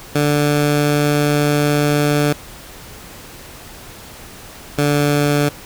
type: tone pair in turn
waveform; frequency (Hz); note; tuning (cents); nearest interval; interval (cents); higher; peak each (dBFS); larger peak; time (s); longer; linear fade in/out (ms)
15% pulse; 146.83 / 145.65; D3 / D3; 0 / -14; unison; 14; first; -7; neither; 0.15-2.33 / 4.78-5.49; first; 5
effects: pink hiss -37 dBFS RMS until 5.65 s